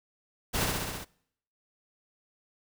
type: noise with echo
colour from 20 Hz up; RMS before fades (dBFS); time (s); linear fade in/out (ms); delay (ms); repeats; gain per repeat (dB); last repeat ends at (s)
pink; -29; 0.53-0.66; 20; 65; 6; -2; 1.05
effects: noise-tail reverb RT60 0.7 s tail -24 dB re dry